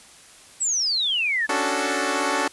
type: exponential sweep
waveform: sine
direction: down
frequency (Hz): 8050 to 1684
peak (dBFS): -20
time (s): 0.6-1.47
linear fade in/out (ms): 20
type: chord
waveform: 10% pulse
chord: D major seventh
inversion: third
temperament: equal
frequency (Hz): 277.2 / 293.7 / 370 / 440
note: C#4 / D4 / F#4 / A4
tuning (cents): 0 / 0 / 0 / 0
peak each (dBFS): -19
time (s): 1.49-2.48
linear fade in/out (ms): 5
effects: white hiss -48 dBFS RMS until 2.52 s + resampled to 24000 Hz